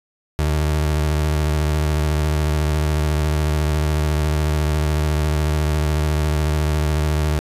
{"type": "tone with vibrato", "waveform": "30% pulse", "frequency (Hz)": 76, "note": "D#2", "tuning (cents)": -40, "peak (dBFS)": -14, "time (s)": [0.39, 7.39], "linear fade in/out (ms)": 0, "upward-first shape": "triangle", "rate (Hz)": 14, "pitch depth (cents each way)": 50, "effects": ["resampled to 32000 Hz", "9-bit"]}